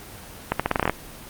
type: accelerating click train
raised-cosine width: 0.5 ms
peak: -4 dBFS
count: 10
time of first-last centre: 0.52-0.896 s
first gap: 76 ms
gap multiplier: 0.84
effects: pink hiss -41 dBFS RMS until 1.29 s + Opus 24 kbps